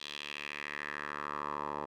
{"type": "tone with band-pass filter sweep", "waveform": "10% pulse", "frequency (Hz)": 73.42, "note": "D2", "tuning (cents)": 0, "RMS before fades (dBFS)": -40, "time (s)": [0, 1.86], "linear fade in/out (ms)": 20, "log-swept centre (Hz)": [3600, 810], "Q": 2.9, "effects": []}